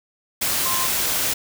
sine tone in noise, 1046.5 Hz, C6, in tune, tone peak -26 dBFS, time 0.65-0.87 s, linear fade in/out 10 ms, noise white, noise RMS -22 dBFS, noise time 0.41-1.34 s, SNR -7 dB, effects none

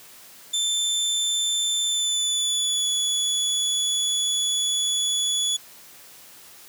25% pulse tone with pitch glide, 3542 to 3413 Hz, A7 to G#7, +11 to +47 cents, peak -17 dBFS, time 0.53-5.57 s, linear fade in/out 10 ms, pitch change -64 cents, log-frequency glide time 1.85-2.86 s, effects white hiss -47 dBFS RMS until 6.68 s + high-pass 100 Hz 12 dB/octave

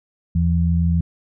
sine tone pair together, 81.48 / 169 Hz, E2 / E3, -20 / +43 cents, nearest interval octave + minor second, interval 1263 cents, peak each -17 / -18 dBFS, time 0.35-1.01 s, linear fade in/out 5 ms, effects none

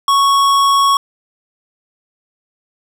sine tone with tanh clipping, 1108.7 Hz, C#6, in tune, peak -11 dBFS, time 0.08-0.97 s, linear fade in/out 2 ms, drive 18 dB, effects none

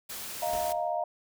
white noise, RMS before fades -39 dBFS, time 0.09-0.73 s, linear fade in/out 10 ms
sine chord, Eb suspended second, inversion none, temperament equal, 622.3 / 698.5 / 932.3 Hz, Eb5 / F5 / Bb5, 0 / 0 / 0 cents, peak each -32 / -30 / -36 dBFS, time 0.42-1.04 s, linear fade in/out 5 ms
pink noise with exponential decay, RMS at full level -40 dBFS, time 0.53-1.04 s, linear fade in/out 2 ms, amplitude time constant 110 ms
effects none

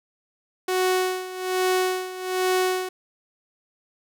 sawtooth tone with tremolo, 370 Hz, F#4, in tune, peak -15 dBFS, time 0.68-2.89 s, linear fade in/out 5 ms, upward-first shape sine, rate 1.2 Hz, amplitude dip 80%, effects none

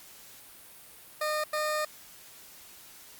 20% pulse tone bursts at uneven times, 610 Hz, D#5, 34 cents flat, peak -23 dBFS, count 2, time 1.21-1.44 / 1.53-1.85 s, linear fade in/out 5 ms, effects white hiss -51 dBFS RMS until 3.19 s + Opus 48 kbps

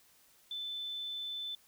sine tone, 3520 Hz, A7, in tune, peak -37 dBFS, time 0.51-1.55 s, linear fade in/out 2 ms, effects white hiss -65 dBFS RMS until 1.67 s

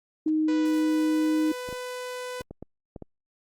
sine tone, 311.1 Hz, D#4, in tune, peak -21 dBFS, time 0.26-1.52 s, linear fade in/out 5 ms
sawtooth tone with pitch glide, 493.9 to 499.9 Hz, B4 to B4, 0 to +21 cents, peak -29 dBFS, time 0.48-2.42 s, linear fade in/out 5 ms, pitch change +21 cents, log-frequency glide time 0.68-1.78 s
clicks, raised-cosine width 2 ms, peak -25 dBFS, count 7, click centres 1.689 / 1.727 / 2.409 / 2.51 / 2.626 / 2.962 / 3.023 s
effects Opus 24 kbps

